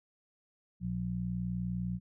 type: harmonic tone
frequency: 60 Hz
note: B1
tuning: 49 cents flat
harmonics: 1 / 2 / 3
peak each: -43 / -37 / -34 dBFS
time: 0.8-2 s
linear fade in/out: 50 ms
effects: none